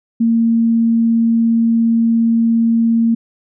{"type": "tone", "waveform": "sine", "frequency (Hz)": 229.3, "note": "A#3", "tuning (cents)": -28, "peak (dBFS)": -10, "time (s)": [0.2, 3.15], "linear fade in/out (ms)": 10, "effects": []}